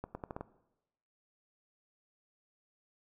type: accelerating click train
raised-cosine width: 1 ms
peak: -25 dBFS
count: 6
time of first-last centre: 0.04-0.41 s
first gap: 110 ms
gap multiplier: 0.8
effects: noise-tail reverb RT60 0.9 s tail -17 dB re dry